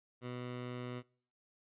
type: tone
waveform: 15% pulse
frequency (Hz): 123.8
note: B2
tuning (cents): +5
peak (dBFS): -34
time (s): 0.21-1.03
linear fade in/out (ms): 50
effects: noise-tail reverb RT60 0.5 s tail -24 dB re dry + resampled to 8000 Hz